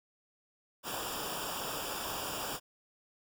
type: noise with comb filter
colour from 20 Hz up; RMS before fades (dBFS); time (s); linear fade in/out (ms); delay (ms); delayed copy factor
pink; -38; 0.83-2.6; 50; 0.48; -0.85
effects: none